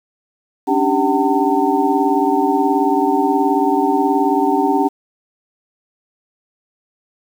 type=tone cluster; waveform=sine; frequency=277.3 / 295.9 / 392.1 / 760 / 903 Hz; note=C#4 / D4 / G4 / F#5 / A5; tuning=+1 / +13 / 0 / +46 / +45 cents; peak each=-19 dBFS; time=0.67-4.89 s; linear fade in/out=20 ms; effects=7-bit